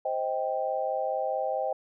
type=chord; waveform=sine; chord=C minor; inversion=none; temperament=just; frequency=523.3 / 627.9 / 784.9 Hz; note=C5 / Eb5 / G5; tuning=0 / +16 / +2 cents; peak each=-31 dBFS; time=0.05-1.73 s; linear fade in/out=5 ms; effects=none